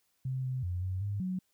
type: tone with pitch steps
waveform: sine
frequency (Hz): 130.5 / 128.7 / 89.5 / 93.2 / 101.3 / 184.9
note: C3 / C3 / F2 / F#2 / G#2 / F#3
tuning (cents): -4 / -28 / +43 / +13 / -43 / -1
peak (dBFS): -31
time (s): 0.25-1.39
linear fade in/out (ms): 5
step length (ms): 190
effects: white hiss -75 dBFS RMS until 1.53 s